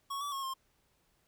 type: tone with pitch steps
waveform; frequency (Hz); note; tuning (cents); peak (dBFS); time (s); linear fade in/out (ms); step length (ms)
square; 1107 / 1150 / 1090 / 1062; C#6 / D6 / C#6 / C6; -3 / -37 / -29 / +25; -36; 0.1-0.54; 10; 110
effects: pink hiss -73 dBFS RMS until 1.27 s